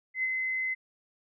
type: tone with ADSR envelope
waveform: sine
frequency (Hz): 2048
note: C7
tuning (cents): -38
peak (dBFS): -25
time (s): 0.14-0.75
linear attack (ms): 92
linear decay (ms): 38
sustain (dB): -3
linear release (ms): 21
effects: none